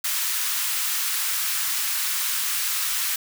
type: high-pass noise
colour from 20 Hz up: white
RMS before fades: -25 dBFS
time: 0.04-3.16 s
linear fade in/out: 5 ms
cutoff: 1100 Hz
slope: 24 dB/octave
effects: none